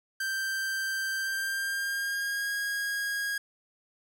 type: tone with pitch glide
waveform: 45% pulse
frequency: 1568 to 1638.4 Hz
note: G6 to G#6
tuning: 0 to -24 cents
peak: -29 dBFS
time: 0.2-3.38 s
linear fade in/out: 5 ms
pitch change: +76 cents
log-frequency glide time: 1.16-2.53 s
effects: 11-bit